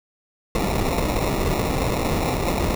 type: noise with sample-and-hold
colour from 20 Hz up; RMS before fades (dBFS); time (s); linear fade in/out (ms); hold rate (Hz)
pink; -22; 0.55-2.75; 2; 1575
effects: none